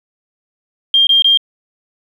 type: tone bursts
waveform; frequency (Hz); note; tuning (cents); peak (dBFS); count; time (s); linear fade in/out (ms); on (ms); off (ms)
sine; 3200; G7; +35; -7; 3; 0.94-1.374; 2; 130; 22
effects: 7-bit